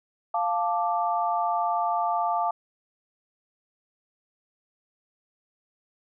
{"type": "chord", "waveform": "sine", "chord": "D minor", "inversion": "first", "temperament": "equal", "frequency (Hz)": [698.5, 880, 1174.7], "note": ["F5", "A5", "D6"], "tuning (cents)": [0, 0, 0], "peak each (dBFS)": [-26, -27, -29], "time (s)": [0.34, 2.51], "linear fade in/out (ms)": 5, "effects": []}